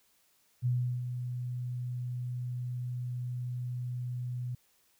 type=tone with ADSR envelope; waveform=sine; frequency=123.7 Hz; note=B2; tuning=3 cents sharp; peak=-25 dBFS; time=0.62-4.55 s; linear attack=38 ms; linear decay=360 ms; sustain=-8 dB; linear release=4 ms; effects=white hiss -69 dBFS RMS until 4.99 s